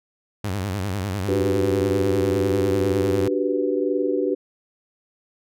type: tone with vibrato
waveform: sawtooth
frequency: 97.3 Hz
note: G2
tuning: 12 cents flat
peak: -20 dBFS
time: 0.44-3.28 s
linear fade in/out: 5 ms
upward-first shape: sine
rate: 10 Hz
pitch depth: 140 cents each way
type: chord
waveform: sine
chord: G major seventh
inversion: second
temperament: equal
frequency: 293.7 / 370 / 392 / 493.9 Hz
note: D4 / F#4 / G4 / B4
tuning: 0 / 0 / 0 / 0 cents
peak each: -25 dBFS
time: 1.28-4.35 s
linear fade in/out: 10 ms
effects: none